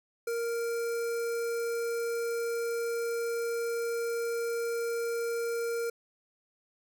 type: tone with notch filter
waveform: square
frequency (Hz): 466.2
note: A#4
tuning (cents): 0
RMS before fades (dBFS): -32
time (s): 0.27-5.9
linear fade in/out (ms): 5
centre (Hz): 3300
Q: 1.3
effects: none